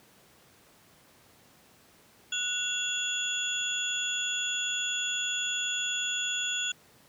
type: tone cluster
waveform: sine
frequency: 1468 / 2751 / 3368 / 6940 Hz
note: F#6 / F7 / G#7 / A8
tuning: -14 / -27 / +24 / -25 cents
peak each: -36 / -34 / -32 / -35 dBFS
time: 2.32-6.72 s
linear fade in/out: 5 ms
effects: pink hiss -59 dBFS RMS until 7.08 s + high-pass 100 Hz 12 dB/octave